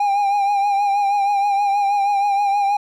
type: tone with vibrato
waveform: triangle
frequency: 806 Hz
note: G5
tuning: 48 cents sharp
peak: -13 dBFS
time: 0-2.77 s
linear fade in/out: 5 ms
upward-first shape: triangle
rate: 6.3 Hz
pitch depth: 50 cents each way
effects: none